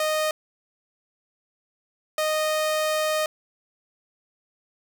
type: tone pair in turn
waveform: sawtooth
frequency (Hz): 619 / 619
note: D#5 / D#5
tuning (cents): -9 / -9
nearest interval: unison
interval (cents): 0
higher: neither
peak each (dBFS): -18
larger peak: neither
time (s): 0-0.31 / 2.18-3.26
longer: second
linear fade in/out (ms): 2
effects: none